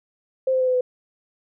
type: tone with pitch steps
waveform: sine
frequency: 523.3 / 517.9 / 512.5 / 507.2 / 502 Hz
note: C5 / C5 / C5 / B4 / B4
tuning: 0 / -18 / -36 / +46 / +28 cents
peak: -17 dBFS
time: 0.47-0.81 s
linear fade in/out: 5 ms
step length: 68 ms
effects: none